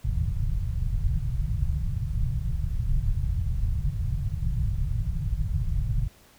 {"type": "low-pass noise", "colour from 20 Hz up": "pink", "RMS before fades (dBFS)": -26, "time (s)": [0.04, 6.08], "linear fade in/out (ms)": 10, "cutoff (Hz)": 150, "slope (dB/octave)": 48, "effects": ["pink hiss -56 dBFS RMS until 6.38 s"]}